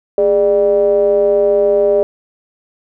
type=ring-modulated tone; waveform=triangle; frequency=92.5 Hz; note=F#2; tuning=in tune; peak=-4 dBFS; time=0.18-2.03 s; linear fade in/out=0 ms; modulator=503 Hz; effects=none